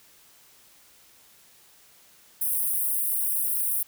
white high-pass noise, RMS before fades -26 dBFS, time 2.41-3.83 s, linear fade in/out 5 ms, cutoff 8900 Hz, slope 96 dB/octave, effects white hiss -56 dBFS RMS until 3.87 s

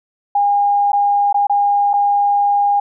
sine tone with dropouts, 812 Hz, G#5, 39 cents flat, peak -11 dBFS, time 0.35-2.8 s, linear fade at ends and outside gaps 5 ms, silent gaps 0.92-0.93 / 1.328-1.343 / 1.47-1.496 / 1.933-1.937 s, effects none

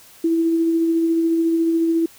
sine tone with tremolo, 330 Hz, E4, 2 cents sharp, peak -14 dBFS, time 0.24-2.06 s, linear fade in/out 5 ms, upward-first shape sine, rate 14 Hz, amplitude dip 25%, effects white hiss -47 dBFS RMS until 2.18 s

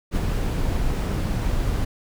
brown noise with ADSR envelope, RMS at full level -20 dBFS, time 0.11-1.85 s, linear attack 50 ms, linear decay 28 ms, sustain -3 dB, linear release 8 ms, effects none

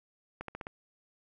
accelerating click train, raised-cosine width 0.5 ms, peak -24 dBFS, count 5, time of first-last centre 0.41-0.669 s, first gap 73 ms, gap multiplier 0.92, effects none

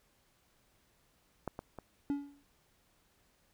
clicks, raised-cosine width 1 ms, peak -22 / -27 / -30 dBFS, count 3, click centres 1.477 / 1.591 / 1.787 s
triangle tone with exponential decay, 284.1 Hz, C#4, 43 cents sharp, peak -26 dBFS, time 2.1-2.43 s, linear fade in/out 0 ms, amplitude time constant 70 ms
effects pink hiss -71 dBFS RMS until 3.53 s

